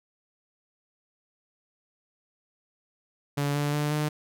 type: tone with pitch steps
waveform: sawtooth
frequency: 143.3 / 145.72 / 148.18 / 150.69 Hz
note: D3 / D3 / D3 / D3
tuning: -42 / -13 / +16 / +45 cents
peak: -21 dBFS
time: 3.37-4.09 s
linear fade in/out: 10 ms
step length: 180 ms
effects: none